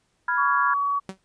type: chord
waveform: sine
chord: F diminished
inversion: second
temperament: equal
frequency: 987.8 / 1396.9 / 1661.2 Hz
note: Cb6 / F6 / Ab6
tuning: 0 / 0 / 0 cents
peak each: -25 / -25 / -26 dBFS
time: 0.28-0.74 s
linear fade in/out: 5 ms
type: tone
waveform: sine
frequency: 1131 Hz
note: C#6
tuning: 34 cents sharp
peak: -21 dBFS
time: 0.37-1 s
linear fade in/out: 20 ms
type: tone with exponential decay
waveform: sawtooth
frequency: 190.4 Hz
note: F#3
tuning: 50 cents sharp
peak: -24 dBFS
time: 1.09-1.18 s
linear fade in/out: 2 ms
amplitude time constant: 19 ms
effects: pink hiss -69 dBFS RMS until 1.24 s + resampled to 22050 Hz